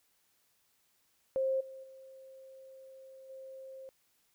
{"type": "tone with level steps", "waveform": "sine", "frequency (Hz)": 530, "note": "C5", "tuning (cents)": 22, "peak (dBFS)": [-28, -45, -50, -45], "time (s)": [1.36, 3.89], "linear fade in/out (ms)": 0, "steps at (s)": [1.6, 1.83, 3.29], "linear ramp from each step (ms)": 10, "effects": ["white hiss -73 dBFS RMS until 4.34 s"]}